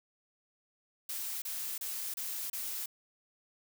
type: noise bursts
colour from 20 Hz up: blue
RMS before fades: -38 dBFS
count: 5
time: 1.09-2.86 s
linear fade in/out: 5 ms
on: 330 ms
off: 30 ms
effects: none

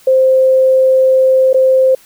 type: tone with dropouts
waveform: sine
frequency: 523 Hz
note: C5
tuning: 1 cent flat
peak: -6 dBFS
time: 0.07-1.95 s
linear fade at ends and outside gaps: 5 ms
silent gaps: 1.531-1.543 s
effects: white hiss -45 dBFS RMS until 2.05 s

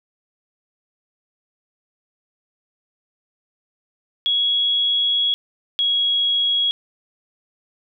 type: tone pair in turn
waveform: sine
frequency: 3336 / 3318 Hz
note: G#7 / G#7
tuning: +7 / -2 cents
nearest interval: unison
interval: 9 cents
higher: first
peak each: -16 dBFS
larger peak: neither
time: 4.26-5.34 / 5.79-6.71 s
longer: first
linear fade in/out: 0 ms
effects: none

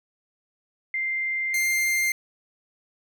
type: tone pair in turn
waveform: sine / 45% pulse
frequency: 2093 / 2102 Hz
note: C7 / C7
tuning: 0 / +7 cents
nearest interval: unison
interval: 7 cents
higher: second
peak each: -24 / -21 dBFS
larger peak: second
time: 0.94-1.54 / 1.54-2.12 s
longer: first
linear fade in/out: 2 ms
effects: none

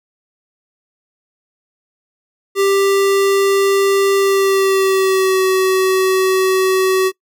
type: tone with pitch glide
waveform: square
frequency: 393.9 to 377.4 Hz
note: G4 to F#4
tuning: +8 to +34 cents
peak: -12 dBFS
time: 2.55-7.12 s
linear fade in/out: 50 ms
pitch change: -74 cents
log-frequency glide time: 4.17-5.42 s
effects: noise-tail reverb RT60 0.1 s tail -21 dB re dry

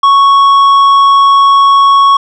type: tone with tanh clipping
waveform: sine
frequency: 1108.7 Hz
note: C#6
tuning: in tune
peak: -4 dBFS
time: 0.03-2.17 s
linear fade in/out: 5 ms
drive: 7 dB
effects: none

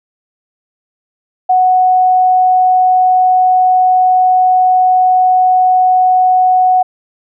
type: tone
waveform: sine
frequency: 739 Hz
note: F#5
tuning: 2 cents flat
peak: -6 dBFS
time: 1.49-6.83 s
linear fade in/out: 10 ms
effects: none

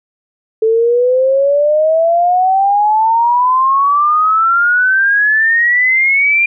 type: exponential sweep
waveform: sine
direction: up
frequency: 437.8 to 2404 Hz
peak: -8 dBFS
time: 0.62-6.46 s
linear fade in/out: 5 ms
effects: none

